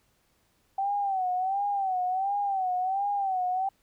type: tone with vibrato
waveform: sine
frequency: 769 Hz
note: G5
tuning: 33 cents flat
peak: -25 dBFS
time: 0.78-3.69 s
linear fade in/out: 5 ms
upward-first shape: sine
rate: 1.4 Hz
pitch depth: 100 cents each way
effects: pink hiss -69 dBFS RMS until 3.82 s